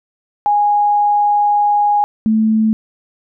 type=tone pair in turn; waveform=sine; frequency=826 / 219.2 Hz; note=G#5 / A3; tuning=-10 / -6 cents; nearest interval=octave + major seventh; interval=2296 cents; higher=first; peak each=-10 dBFS; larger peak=neither; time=0.46-2.04 / 2.26-2.73 s; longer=first; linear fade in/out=0 ms; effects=none